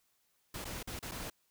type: noise with dropouts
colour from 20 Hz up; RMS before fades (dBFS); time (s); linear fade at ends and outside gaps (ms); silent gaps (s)
pink; -42; 0.54-1.3; 5; 0.645-0.652 / 0.829-0.873 / 0.992-1.026 / 1.113-1.117
effects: white hiss -75 dBFS RMS until 1.5 s